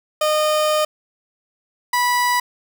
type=tone pair in turn; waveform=30% pulse; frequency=612 / 981.2 Hz; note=D#5 / B5; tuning=-29 / -12 cents; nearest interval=minor sixth; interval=817 cents; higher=second; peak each=-13 dBFS; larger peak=neither; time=0.21-0.85 / 1.93-2.4 s; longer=first; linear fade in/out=5 ms; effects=7-bit